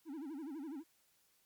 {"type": "tone with vibrato", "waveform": "triangle", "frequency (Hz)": 296.5, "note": "D4", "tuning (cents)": 17, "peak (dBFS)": -40, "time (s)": [0.05, 0.84], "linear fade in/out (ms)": 50, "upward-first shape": "sine", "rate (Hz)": 12, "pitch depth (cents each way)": 200, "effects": ["white hiss -73 dBFS RMS until 1.45 s", "MP3 96 kbps"]}